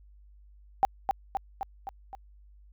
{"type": "tone with echo", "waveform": "sine", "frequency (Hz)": 784, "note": "G5", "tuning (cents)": 0, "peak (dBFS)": -17, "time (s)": [0.83, 0.85], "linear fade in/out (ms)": 0, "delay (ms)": 260, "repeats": 5, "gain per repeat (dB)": -4, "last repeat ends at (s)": 2.15, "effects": ["added 50 Hz sine -52 dBFS peak until 2.72 s"]}